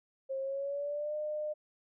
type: tone with pitch glide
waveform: sine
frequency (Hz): 536 to 605.1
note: C5 to D#5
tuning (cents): +42 to -48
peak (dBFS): -33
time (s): 0.29-1.54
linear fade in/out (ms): 20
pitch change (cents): +210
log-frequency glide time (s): 0.4-1.15
effects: none